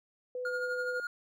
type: tone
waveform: sine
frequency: 500 Hz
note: B4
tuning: 21 cents sharp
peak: -34 dBFS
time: 0.35-1 s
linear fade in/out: 2 ms
type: tone with tremolo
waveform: triangle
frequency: 1424 Hz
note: F6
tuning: 33 cents sharp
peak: -30 dBFS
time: 0.45-1.07 s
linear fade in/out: 2 ms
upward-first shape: sine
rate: 12 Hz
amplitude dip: 50%
effects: none